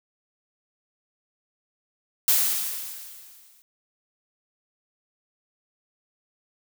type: noise with exponential decay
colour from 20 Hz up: blue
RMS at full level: -18 dBFS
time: 2.28-3.62 s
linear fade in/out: 0 ms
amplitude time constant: 290 ms
effects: none